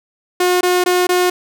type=tone bursts; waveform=sawtooth; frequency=360.2 Hz; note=F#4; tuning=46 cents flat; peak=-8 dBFS; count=4; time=0.4-1.3 s; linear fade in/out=5 ms; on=210 ms; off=20 ms; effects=none